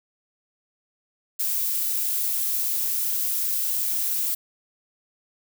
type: noise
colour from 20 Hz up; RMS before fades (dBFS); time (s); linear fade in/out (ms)
violet; -25; 1.39-4.35; 10
effects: none